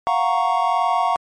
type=chord; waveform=triangle; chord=Gb major seventh; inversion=third; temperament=equal; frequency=698.5 / 740 / 932.3 / 1108.7 Hz; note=F5 / Gb5 / Bb5 / Db6; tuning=0 / 0 / 0 / 0 cents; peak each=-20 dBFS; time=0.07-1.16 s; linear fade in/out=0 ms; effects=MP3 48 kbps